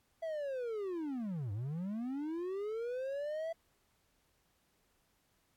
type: linear two-way sweep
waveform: triangle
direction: down then up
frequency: 667 to 95.7 to 667 Hz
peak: -34 dBFS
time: 0.22-3.53 s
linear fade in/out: 10 ms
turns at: 1.52 s
effects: pink hiss -75 dBFS RMS until 5.56 s + AAC 64 kbps